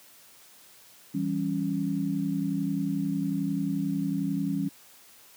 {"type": "chord", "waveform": "sine", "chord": "C# diminished", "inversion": "first", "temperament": "equal", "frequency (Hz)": [164.81, 196, 277.2], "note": ["E3", "G3", "C#4"], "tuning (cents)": [0, 0, 0], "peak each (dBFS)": [-31, -30, -29], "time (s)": [1.14, 4.69], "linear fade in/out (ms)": 10, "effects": ["white hiss -54 dBFS RMS until 5.36 s", "high-pass 100 Hz 12 dB/octave"]}